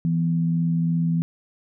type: tone pair together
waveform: sine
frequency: 166.45 / 249.4 Hz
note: E3 / B3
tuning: +17 / +17 cents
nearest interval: perfect fifth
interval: 700 cents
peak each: -19 / -30 dBFS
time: 0.05-1.22 s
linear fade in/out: 0 ms
effects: none